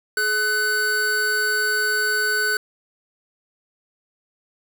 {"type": "tone pair together", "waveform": "square", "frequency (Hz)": [423.4, 1500], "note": ["G#4", "F#6"], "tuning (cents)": [33, 23], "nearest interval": "octave + minor seventh", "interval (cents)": 2190, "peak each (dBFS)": [-29, -20], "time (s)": [0.17, 2.57], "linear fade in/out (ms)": 2, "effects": ["8-bit"]}